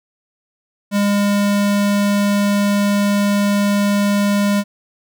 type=tone; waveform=square; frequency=203 Hz; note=G#3; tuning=39 cents flat; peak=-14 dBFS; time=0.91-4.64 s; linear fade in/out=50 ms; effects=none